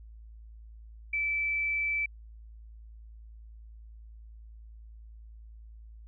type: tone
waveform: sine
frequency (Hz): 2318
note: D7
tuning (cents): -23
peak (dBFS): -27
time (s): 1.13-2.06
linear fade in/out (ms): 5
effects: added 55 Hz sine -46 dBFS peak until 6.07 s